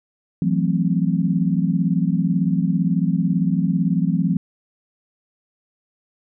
sine chord, F# half-diminished seventh, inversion third, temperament equal with one note detuned, 167.02 / 185 / 220 / 261.6 Hz, E3 / F#3 / A3 / C4, +23 / 0 / 0 / 0 cents, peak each -20 / -20 / -26 / -25 dBFS, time 0.42-4.37 s, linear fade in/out 2 ms, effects none

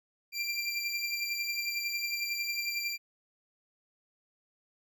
25% pulse beating tone pair, 2365 / 2376 Hz, D7 / D7, +12 / +20 cents, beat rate 11 Hz, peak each -29 / -34 dBFS, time 0.32-2.98 s, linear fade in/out 50 ms, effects none

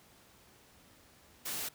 white noise, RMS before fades -38 dBFS, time 1.45-1.69 s, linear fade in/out 10 ms, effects pink hiss -61 dBFS RMS until 1.74 s + high-pass 60 Hz 12 dB/octave

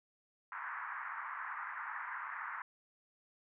pink band-pass noise, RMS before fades -43 dBFS, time 0.52-2.62 s, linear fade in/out 2 ms, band 950 to 1900 Hz, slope 48 dB/octave, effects none

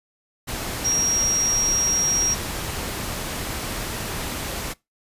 sine tone in noise, 5640 Hz, F8, 16 cents sharp, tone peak -19 dBFS, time 0.84-2.35 s, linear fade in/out 20 ms, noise pink, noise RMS -29 dBFS, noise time 0.47-4.74 s, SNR +7 dB, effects noise-tail reverb RT60 0.2 s tail -22 dB re dry + resampled to 32000 Hz

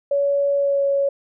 sine tone with pitch glide, 564 to 557.2 Hz, C#5 to C#5, +30 to +9 cents, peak -16 dBFS, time 0.11-1.09 s, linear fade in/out 5 ms, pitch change -21 cents, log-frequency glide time 0.53-0.84 s, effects none

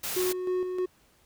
white noise, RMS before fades -33 dBFS, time 0.03-0.33 s, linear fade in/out 10 ms
triangle tone with tremolo, 366 Hz, F#4, 19 cents flat, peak -23 dBFS, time 0.16-0.86 s, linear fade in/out 10 ms, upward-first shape square, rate 3.2 Hz, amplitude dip 45%
effects pink hiss -63 dBFS RMS until 1.25 s

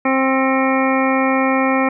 harmonic tone with a mistuned harmonic, 264.6 Hz, C4, 20 cents sharp, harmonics 1 / 2 / 3 / 4 / 5 / 7 / 8 / 9, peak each -17 / -20 / -22 / -23 / -24 / -25 / -26 / -27 dBFS, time 0.05-1.89 s, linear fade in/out 5 ms, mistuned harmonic 8, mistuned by +57 cents, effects none

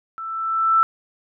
sine tone with level ramp, 1327 Hz, E6, 11 cents sharp, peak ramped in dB -29 to -11 dBFS, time 0.18-0.83 s, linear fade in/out 0 ms, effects none

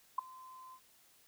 sine tone with ADSR envelope, 1033 Hz, C6, 22 cents flat, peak -26 dBFS, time 0.18-0.8 s, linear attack 7 ms, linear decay 8 ms, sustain -24 dB, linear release 67 ms, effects white hiss -66 dBFS RMS until 1.27 s

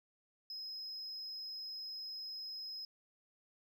sine tone, 5110 Hz, D#8, 45 cents sharp, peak -40 dBFS, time 0.5-2.85 s, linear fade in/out 2 ms, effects tanh soft clip ceiling -41 dBFS

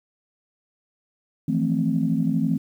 sine chord, F major seventh, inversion third, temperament equal with one note detuned, 162.17 / 174.61 / 220 / 261.6 Hz, E3 / F3 / A3 / C4, -28 / 0 / 0 / 0 cents, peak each -24 / -27 / -24 / -24 dBFS, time 1.48-2.58 s, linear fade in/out 5 ms, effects tanh soft clip ceiling -9 dBFS + 9-bit

